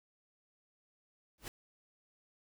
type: noise with exponential growth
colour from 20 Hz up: pink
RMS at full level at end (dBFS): -38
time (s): 1.38-1.48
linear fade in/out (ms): 1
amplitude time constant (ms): 21
effects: none